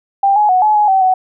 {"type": "tone with pitch steps", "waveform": "sine", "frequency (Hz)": [791, 840, 738, 852, 838, 767, 747], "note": ["G5", "G#5", "F#5", "G#5", "G#5", "G5", "F#5"], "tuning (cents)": [15, 19, -5, 44, 15, -38, 16], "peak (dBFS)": -8, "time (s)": [0.23, 1.14], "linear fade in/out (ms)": 5, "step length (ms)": 130, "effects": []}